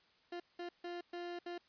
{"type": "tone bursts at uneven times", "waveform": "30% pulse", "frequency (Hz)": 349.2, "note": "F4", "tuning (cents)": 0, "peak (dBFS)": -39, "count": 5, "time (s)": [[0.32, 0.4], [0.59, 0.69], [0.84, 1.01], [1.13, 1.39], [1.46, 1.58]], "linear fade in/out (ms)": 5, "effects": ["white hiss -70 dBFS RMS until 1.68 s", "resampled to 11025 Hz"]}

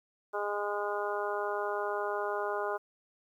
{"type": "harmonic tone", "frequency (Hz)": 205.5, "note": "G#3", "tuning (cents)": -18, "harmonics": [2, 3, 4, 5, 6, 7], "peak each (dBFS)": [-35, -37, -38, -39, -40, -40], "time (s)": [0.33, 2.78], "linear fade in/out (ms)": 20, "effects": ["11-bit"]}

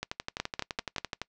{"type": "two click trains", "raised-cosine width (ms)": 0.2, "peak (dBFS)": [-12, -15], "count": [4, 15], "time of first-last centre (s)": [[0.4, 0.983], [0.03, 1.216]], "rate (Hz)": [5.15, 11.8], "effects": ["noise-tail reverb RT60 0.1 s tail -24 dB re dry", "low-pass 7000 Hz 12 dB/octave"]}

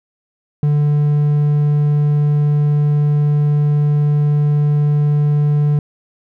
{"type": "tone", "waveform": "triangle", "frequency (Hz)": 147.3, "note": "D3", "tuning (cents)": 6, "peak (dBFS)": -9, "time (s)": [0.63, 5.79], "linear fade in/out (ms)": 2, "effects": []}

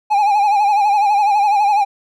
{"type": "tone with vibrato", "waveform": "triangle", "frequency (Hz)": 822, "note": "G#5", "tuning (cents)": -18, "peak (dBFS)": -9, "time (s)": [0.1, 1.85], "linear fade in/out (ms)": 20, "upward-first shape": "sine", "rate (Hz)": 12, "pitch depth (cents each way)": 70, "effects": []}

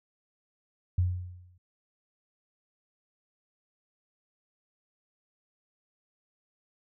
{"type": "tone with exponential decay", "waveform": "sine", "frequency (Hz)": 89.8, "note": "F2", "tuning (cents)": 49, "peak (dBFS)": -20, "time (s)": [0.98, 1.58], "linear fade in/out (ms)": 5, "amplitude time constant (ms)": 130, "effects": []}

